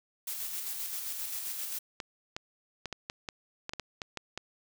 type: noise with tremolo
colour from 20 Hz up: blue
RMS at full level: -36 dBFS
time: 0.27-1.79 s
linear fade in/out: 5 ms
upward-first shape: square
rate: 7.6 Hz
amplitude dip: 30%
type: clicks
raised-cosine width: 0.2 ms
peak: -19 dBFS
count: 12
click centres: 2.002 / 2.365 / 2.857 / 2.927 / 3.099 / 3.288 / 3.694 / 3.735 / 3.797 / 4.018 / 4.173 / 4.376 s
effects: none